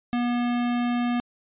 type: tone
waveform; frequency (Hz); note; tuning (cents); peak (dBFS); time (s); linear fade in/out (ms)
square; 241.7; B3; -37; -23; 0.13-1.2; 0
effects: resampled to 8000 Hz